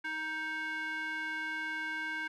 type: tone with band-pass filter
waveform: square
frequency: 313.9 Hz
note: D#4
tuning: 15 cents sharp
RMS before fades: -37 dBFS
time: 0.04-2.28 s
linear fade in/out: 10 ms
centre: 1800 Hz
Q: 8.3
effects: none